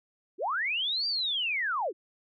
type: linear two-way sweep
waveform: sine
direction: up then down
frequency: 293.7 to 4760 to 293.7 Hz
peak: -27 dBFS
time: 0.38-1.93 s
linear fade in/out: 50 ms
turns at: 1.07 s
effects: none